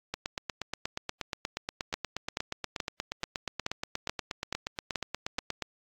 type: two click trains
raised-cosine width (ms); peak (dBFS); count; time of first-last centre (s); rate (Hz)
0.2; -15 / -13; 47 / 9; 0.14-5.623 / 1.94-5.388; 8.39 / 2.32
effects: AAC 64 kbps